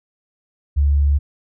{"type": "tone", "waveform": "sine", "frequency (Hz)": 71.5, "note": "D2", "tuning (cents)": -46, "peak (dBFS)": -12, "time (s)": [0.76, 1.19], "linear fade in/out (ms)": 20, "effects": []}